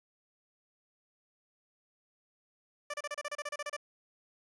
15% pulse tone bursts, 587.3 Hz, D5, in tune, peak -29 dBFS, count 13, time 2.9-3.766 s, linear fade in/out 5 ms, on 38 ms, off 31 ms, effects resampled to 22050 Hz

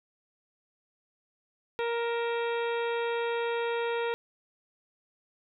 harmonic tone with a mistuned harmonic, 468.1 Hz, A#4, 7 cents sharp, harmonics 1 / 2 / 3 / 4 / 5 / 6 / 7 / 8, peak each -29 / -35 / -39 / -41 / -43 / -45 / -46 / -47 dBFS, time 1.79-4.14 s, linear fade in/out 0 ms, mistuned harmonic 6, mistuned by -80 cents, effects none

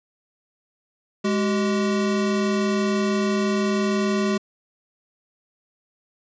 square tone pair together, 207.7 / 382 Hz, G#3 / G4, 0 / -45 cents, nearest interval major seventh, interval 1055 cents, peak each -22 / -25 dBFS, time 1.24-4.38 s, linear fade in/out 10 ms, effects resampled to 16000 Hz

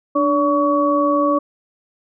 sine tone cluster, 294.6 / 572 / 1128 Hz, D4 / D5 / C#6, +6 / -46 / +30 cents, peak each -18 dBFS, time 0.15-1.39 s, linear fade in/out 10 ms, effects none

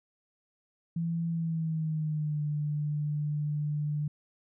sine tone with pitch glide, 167 to 148.78 Hz, E3 to D3, +23 to +23 cents, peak -28 dBFS, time 0.96-4.08 s, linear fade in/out 5 ms, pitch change -200 cents, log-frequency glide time 1.29-2.41 s, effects none

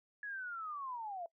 sine linear sweep, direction down, 1700 to 659.3 Hz, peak -40 dBFS, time 0.23-1.26 s, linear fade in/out 2 ms, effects noise-tail reverb RT60 0.1 s tail -21 dB re dry

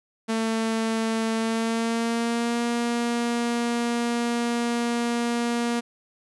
sawtooth tone with pitch glide, 224 to 236.8 Hz, A3 to A#3, +31 to +27 cents, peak -19 dBFS, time 0.28-5.81 s, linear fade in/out 20 ms, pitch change +96 cents, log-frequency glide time 1.37-2.62 s, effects resampled to 24000 Hz + 10-bit

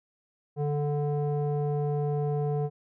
square tone with low-pass filter, 146.5 Hz, D3, 4 cents flat, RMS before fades -28 dBFS, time 0.56-2.7 s, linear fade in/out 50 ms, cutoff 590 Hz, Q 4.1, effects none

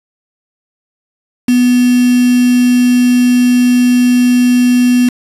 sine tone with quantisation, 246.9 Hz, B3, in tune, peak -6 dBFS, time 1.48-5.09 s, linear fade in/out 5 ms, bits 3, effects resampled to 32000 Hz

